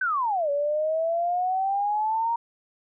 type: exponential two-way sweep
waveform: sine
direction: down then up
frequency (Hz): 1568 to 565 to 941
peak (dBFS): -22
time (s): 0.01-2.36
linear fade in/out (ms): 5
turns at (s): 0.5
effects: none